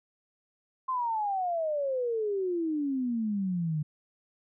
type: exponential sweep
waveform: sine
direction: down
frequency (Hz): 1058 to 148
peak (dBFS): -27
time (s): 0.88-3.83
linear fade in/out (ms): 10
effects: none